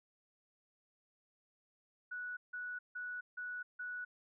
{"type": "tone bursts", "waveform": "sine", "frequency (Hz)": 1473, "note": "F#6", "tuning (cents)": -8, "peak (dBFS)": -40, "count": 5, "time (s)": [2.11, 4.05], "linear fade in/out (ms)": 10, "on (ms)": 260, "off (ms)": 160, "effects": []}